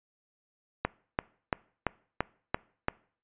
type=click train; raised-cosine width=0.5 ms; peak=-11 dBFS; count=7; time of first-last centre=0.85-2.884 s; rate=2.95 Hz; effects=noise-tail reverb RT60 0.5 s tail -23 dB re dry + resampled to 8000 Hz